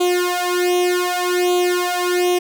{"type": "tone with flanger", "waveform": "sawtooth", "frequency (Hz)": 357.5, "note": "F4", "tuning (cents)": 41, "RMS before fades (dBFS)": -18, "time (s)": [0, 2.39], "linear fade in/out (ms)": 10, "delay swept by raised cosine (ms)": [0.28, 2.48], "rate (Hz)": 0.65, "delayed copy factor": 0.9, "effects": []}